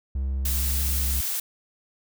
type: tone with pitch glide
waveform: triangle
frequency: 66.8 to 67.73 Hz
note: C2 to C#2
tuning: +36 to -40 cents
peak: -22 dBFS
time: 0.15-1.21 s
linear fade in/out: 5 ms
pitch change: +24 cents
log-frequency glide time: 0.54-1.08 s
type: noise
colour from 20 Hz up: blue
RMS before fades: -28 dBFS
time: 0.45-1.4 s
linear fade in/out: 5 ms
effects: none